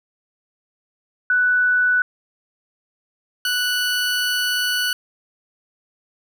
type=tone pair in turn; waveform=sine / 20% pulse; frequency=1486 / 1480.3 Hz; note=F#6 / F#6; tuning=+7 / 0 cents; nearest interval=unison; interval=7 cents; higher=first; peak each=-14 dBFS; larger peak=neither; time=1.3-2.02 / 3.45-4.93 s; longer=second; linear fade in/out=2 ms; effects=none